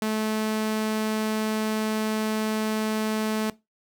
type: tone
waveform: sawtooth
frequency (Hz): 217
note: A3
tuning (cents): -24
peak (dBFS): -20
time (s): 0.02-3.5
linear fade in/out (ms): 2
effects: noise-tail reverb RT60 0.2 s tail -18 dB re dry